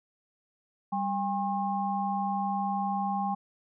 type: tone cluster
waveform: sine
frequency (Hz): 196.5 / 805 / 1075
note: G3 / G5 / C6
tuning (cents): +4 / +46 / +47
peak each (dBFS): -32 / -29 / -36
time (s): 0.92-3.35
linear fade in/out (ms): 10
effects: none